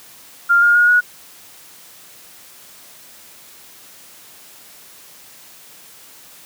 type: tone with pitch steps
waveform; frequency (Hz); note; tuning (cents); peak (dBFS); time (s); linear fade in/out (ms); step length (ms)
sine; 1396.9 / 1417.2 / 1437.8 / 1458.7; F6 / F6 / F6 / F#6; 0 / +25 / +50 / -25; -9; 0.49-1.01; 20; 130
effects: white hiss -43 dBFS RMS until 6.45 s + high-pass 100 Hz 12 dB/octave